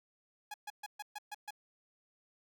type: tone bursts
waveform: sawtooth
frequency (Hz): 834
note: G#5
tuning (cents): +7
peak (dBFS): -37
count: 7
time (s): 0.51-1.507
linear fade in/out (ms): 5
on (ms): 31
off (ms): 130
effects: none